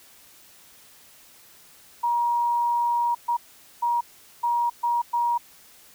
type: tone bursts at uneven times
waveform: sine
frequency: 950 Hz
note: A#5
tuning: 33 cents sharp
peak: -20 dBFS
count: 6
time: 2.03-3.15 / 3.28-3.37 / 3.82-4.01 / 4.43-4.7 / 4.83-5.02 / 5.13-5.38 s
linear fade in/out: 10 ms
effects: white hiss -52 dBFS RMS until 5.94 s